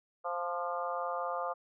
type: harmonic tone with a mistuned harmonic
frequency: 175 Hz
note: F3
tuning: 4 cents sharp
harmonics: 3 / 4 / 5 / 6 / 7 / 8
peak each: -38 / -38 / -41 / -42 / -38 / -49 dBFS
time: 0.24-1.54 s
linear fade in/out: 20 ms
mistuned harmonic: 7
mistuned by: -24 cents
effects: none